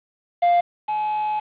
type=tone pair in turn; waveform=triangle; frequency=698.5 / 850.4 Hz; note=F5 / G#5; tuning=0 / +41 cents; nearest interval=minor third; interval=341 cents; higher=second; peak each=-12 / -19 dBFS; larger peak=first; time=0.42-0.61 / 0.88-1.4 s; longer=second; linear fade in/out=10 ms; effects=resampled to 8000 Hz + 7-bit